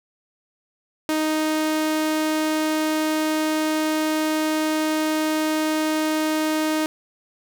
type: tone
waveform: sawtooth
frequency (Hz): 311.1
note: D#4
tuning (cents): 0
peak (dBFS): -16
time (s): 1.09-6.86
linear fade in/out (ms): 0
effects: none